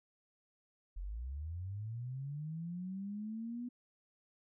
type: linear sweep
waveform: sine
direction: up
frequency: 41.2 to 246.9 Hz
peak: -39 dBFS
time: 0.96-3.69 s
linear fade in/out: 10 ms
effects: none